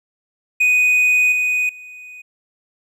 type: tone with level steps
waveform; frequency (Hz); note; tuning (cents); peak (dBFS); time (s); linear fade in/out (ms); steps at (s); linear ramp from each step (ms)
triangle; 2489; D#7; 0; -10 / -14 / -33; 0.6-2.22; 10; 1.32 / 1.69; 2
effects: none